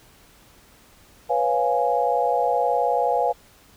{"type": "chord", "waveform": "sine", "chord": "C# dominant seventh", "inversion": "third", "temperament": "equal with one note detuned", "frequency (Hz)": [493.9, 552.8, 698.5, 830.6], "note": ["B4", "C#5", "E#5", "G#5"], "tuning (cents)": [0, -5, 0, 0], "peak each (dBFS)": [-24, -26, -23, -23], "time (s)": [1.29, 3.33], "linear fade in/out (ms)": 20, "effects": ["pink hiss -53 dBFS RMS until 3.76 s"]}